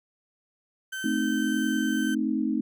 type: tone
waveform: 35% pulse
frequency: 1543 Hz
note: G6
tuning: 28 cents flat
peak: -30 dBFS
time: 0.92-2.15 s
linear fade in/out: 10 ms
type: chord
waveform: sine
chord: A diminished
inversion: none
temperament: equal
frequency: 220 / 261.6 / 311.1 Hz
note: A3 / C4 / Eb4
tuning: 0 / 0 / 0 cents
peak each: -28 / -28 / -28 dBFS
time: 1.04-2.61 s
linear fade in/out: 5 ms
effects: none